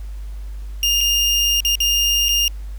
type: tone with dropouts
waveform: 30% pulse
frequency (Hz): 2817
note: F7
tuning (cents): +14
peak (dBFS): -12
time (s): 0.83-2.48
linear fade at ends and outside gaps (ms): 1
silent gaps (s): 1.007-1.011 / 1.604-1.649 / 1.754-1.803 / 2.285-2.29
effects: added 50 Hz sine -27 dBFS peak until 2.78 s + pink hiss -51 dBFS RMS until 2.78 s